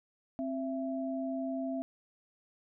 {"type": "tone pair together", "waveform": "sine", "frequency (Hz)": [264.9, 667.1], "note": ["C4", "E5"], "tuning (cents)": [22, 20], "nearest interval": "octave + major third", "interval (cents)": 1598, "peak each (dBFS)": [-34, -37], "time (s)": [0.39, 1.82], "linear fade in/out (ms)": 0, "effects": []}